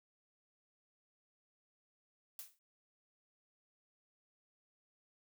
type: noise with exponential decay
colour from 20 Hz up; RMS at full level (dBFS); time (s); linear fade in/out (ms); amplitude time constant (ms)
blue; -44; 2.39-2.59; 1; 42
effects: noise-tail reverb RT60 0.1 s tail -23 dB re dry